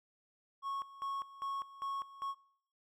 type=tone with tremolo; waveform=triangle; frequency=1100 Hz; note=C#6; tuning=14 cents flat; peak=-34 dBFS; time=0.62-2.35 s; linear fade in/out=50 ms; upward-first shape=square; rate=2.5 Hz; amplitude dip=80%; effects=noise-tail reverb RT60 0.7 s tail -24 dB re dry